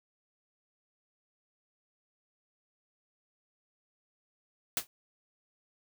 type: noise with exponential decay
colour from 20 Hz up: white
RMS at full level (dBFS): -26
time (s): 4.77-4.87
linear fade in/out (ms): 1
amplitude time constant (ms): 20
effects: none